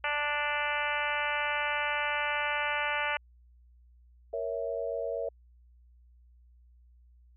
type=harmonic tone; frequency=293.7 Hz; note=D4; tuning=in tune; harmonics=2 / 3 / 4 / 5 / 6 / 7 / 8 / 9 / 10; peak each=-38 / -35 / -38 / -35 / -37 / -37 / -37 / -38 / -41 dBFS; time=0.04-3.17 s; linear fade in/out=2 ms
type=chord; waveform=sine; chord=A# diminished; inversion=none; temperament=equal; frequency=466.2 / 554.4 / 659.3 Hz; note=A#4 / C#5 / E5; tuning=0 / 0 / 0 cents; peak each=-35 dBFS; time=4.33-5.29 s; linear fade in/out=5 ms
effects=added 60 Hz sine -56 dBFS peak until 7.36 s